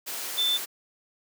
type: tone in noise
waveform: sine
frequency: 3535 Hz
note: A7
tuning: 7 cents sharp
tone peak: -22 dBFS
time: 0.37-0.58 s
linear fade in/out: 20 ms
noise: white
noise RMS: -34 dBFS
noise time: 0.06-0.66 s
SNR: +9 dB
effects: high-pass 300 Hz 12 dB/octave